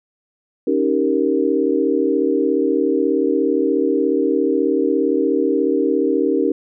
sine chord, Eb dominant seventh, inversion third, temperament equal with one note detuned, 277.2 / 314 / 392 / 466.2 Hz, Db4 / Eb4 / G4 / Bb4, 0 / +16 / 0 / 0 cents, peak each -20 dBFS, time 0.67-6.52 s, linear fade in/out 5 ms, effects none

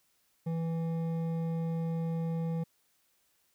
sine tone with hard clipping, 164.81 Hz, E3, in tune, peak -32 dBFS, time 0.46-2.64 s, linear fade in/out 10 ms, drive 9 dB, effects white hiss -72 dBFS RMS until 3.54 s

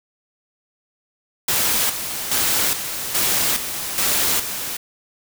white noise with tremolo, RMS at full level -19 dBFS, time 1.48-4.77 s, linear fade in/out 5 ms, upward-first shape square, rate 1.2 Hz, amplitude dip 60%, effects none

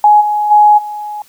sine tone with level steps, 838 Hz, G#5, 15 cents sharp, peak -3 / -11 / -3 / -20 dBFS, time 0.04-1.22 s, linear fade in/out 2 ms, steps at 0.2 / 0.5 / 0.77 s, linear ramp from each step 20 ms, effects white hiss -47 dBFS RMS until 1.28 s

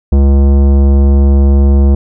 sine tone with tanh clipping, 69.3 Hz, C#2, in tune, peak -6 dBFS, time 0.12-1.95 s, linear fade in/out 5 ms, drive 16 dB, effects none

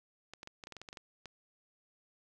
clicks, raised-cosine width 0.2 ms, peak -29 dBFS, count 12, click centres 0.336 / 0.431 / 0.474 / 0.638 / 0.671 / 0.723 / 0.767 / 0.816 / 0.888 / 0.929 / 0.972 / 1.257 s, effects none

